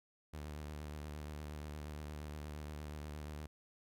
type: tone with vibrato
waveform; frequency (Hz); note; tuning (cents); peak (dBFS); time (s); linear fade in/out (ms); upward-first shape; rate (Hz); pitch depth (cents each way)
sawtooth; 75; D2; +37; -40; 0.33-3.47; 10; square; 8.5; 30
effects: none